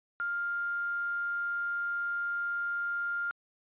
sine tone with quantisation, 1401 Hz, F6, 5 cents sharp, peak -30 dBFS, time 0.2-3.31 s, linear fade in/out 0 ms, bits 8, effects resampled to 8000 Hz

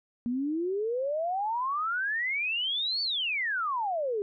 sine exponential two-way sweep, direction up then down, 233.1 to 4576 to 393.3 Hz, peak -27 dBFS, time 0.26-4.22 s, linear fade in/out 0 ms, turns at 3.02 s, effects none

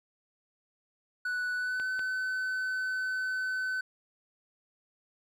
triangle tone with pitch glide, 1482 to 1515.8 Hz, F#6 to F#6, +2 to +41 cents, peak -28 dBFS, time 1.25-3.81 s, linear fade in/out 5 ms, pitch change +39 cents, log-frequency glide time 1.55-1.86 s
clicks, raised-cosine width 0.3 ms, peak -26 dBFS, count 2, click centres 1.799 / 1.993 s
effects none

